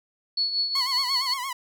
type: tone with tremolo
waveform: sine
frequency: 4402 Hz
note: C#8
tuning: 13 cents flat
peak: -20 dBFS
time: 0.37-1.34 s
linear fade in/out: 5 ms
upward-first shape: triangle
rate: 5.4 Hz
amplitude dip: 65%
type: tone with vibrato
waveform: sawtooth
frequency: 1039 Hz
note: C6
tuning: 12 cents flat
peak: -25 dBFS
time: 0.75-1.53 s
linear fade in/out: 5 ms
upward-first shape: sine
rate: 8.7 Hz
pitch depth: 110 cents each way
effects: none